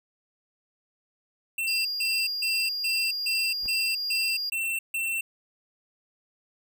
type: tone bursts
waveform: square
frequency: 2696 Hz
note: E7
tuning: 38 cents sharp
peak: -27 dBFS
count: 9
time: 1.58-5.21 s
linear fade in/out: 5 ms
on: 270 ms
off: 150 ms
type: tone with tremolo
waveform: triangle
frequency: 4824 Hz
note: D8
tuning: 46 cents sharp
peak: -25 dBFS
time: 1.67-4.5 s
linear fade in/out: 10 ms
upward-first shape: triangle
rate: 2.5 Hz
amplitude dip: 25%
type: noise with exponential growth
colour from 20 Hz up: brown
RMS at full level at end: -38 dBFS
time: 3.56-3.66 s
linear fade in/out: 0 ms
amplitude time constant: 21 ms
effects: none